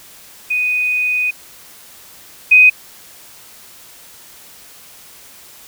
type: tone pair in turn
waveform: sine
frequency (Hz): 2489 / 2503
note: D#7 / D#7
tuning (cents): 0 / +10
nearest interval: unison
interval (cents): 10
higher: second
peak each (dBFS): -14 / -4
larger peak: second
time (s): 0.5-1.31 / 2.51-2.7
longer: first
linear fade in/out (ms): 10
effects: white hiss -41 dBFS RMS until 5.67 s